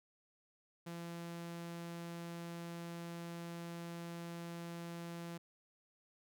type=tone; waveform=sawtooth; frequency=170 Hz; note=F3; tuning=46 cents flat; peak=-40 dBFS; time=0.86-5.38 s; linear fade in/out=10 ms; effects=none